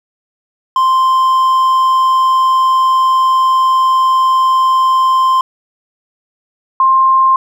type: tone pair in turn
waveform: triangle / sine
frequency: 1045 / 1055.9 Hz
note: C6 / C6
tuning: -2 / +15 cents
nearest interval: unison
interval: 17 cents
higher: second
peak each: -6 dBFS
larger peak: neither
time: 0.76-5.41 / 6.8-7.36 s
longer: first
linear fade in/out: 2 ms
effects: none